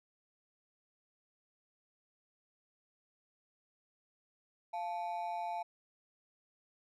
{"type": "ring-modulated tone", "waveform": "triangle", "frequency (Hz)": 784, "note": "G5", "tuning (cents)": 0, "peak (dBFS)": -31, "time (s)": [4.73, 5.63], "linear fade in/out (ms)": 10, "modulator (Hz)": 89.4, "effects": []}